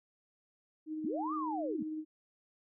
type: tone with tremolo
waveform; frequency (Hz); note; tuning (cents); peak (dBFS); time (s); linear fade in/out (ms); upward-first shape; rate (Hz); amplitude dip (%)
sine; 311.1; D#4; 0; -35; 0.86-2.05; 50; sine; 18; 25
type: linear two-way sweep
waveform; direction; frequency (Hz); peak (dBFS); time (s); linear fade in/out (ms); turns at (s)
sine; up then down; 190.4 to 1244.5 to 190.4; -35; 1.04-1.83; 5; 1.34
effects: none